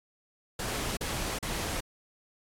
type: noise bursts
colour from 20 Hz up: pink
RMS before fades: -33 dBFS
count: 3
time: 0.59-1.806 s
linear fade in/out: 5 ms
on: 380 ms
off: 38 ms
effects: low-pass 12000 Hz 12 dB/octave + AAC 64 kbps